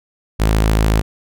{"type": "tone", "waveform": "sawtooth", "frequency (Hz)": 53.8, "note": "A1", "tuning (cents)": -38, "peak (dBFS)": -8, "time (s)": [0.39, 1.02], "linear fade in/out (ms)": 20, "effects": []}